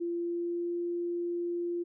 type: tone with pitch glide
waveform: sine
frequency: 343.2 to 346.6 Hz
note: F4 to F4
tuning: -30 to -13 cents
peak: -30 dBFS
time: 0-1.84 s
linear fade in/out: 20 ms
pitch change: +17 cents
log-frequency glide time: 0.14-0.78 s
effects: none